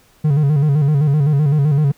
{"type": "tone with vibrato", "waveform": "triangle", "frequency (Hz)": 145.9, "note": "D3", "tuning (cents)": -11, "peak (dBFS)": -9, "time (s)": [0.24, 1.92], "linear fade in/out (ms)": 10, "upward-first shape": "square", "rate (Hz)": 7.8, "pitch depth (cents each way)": 81, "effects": ["pink hiss -53 dBFS RMS until 1.97 s"]}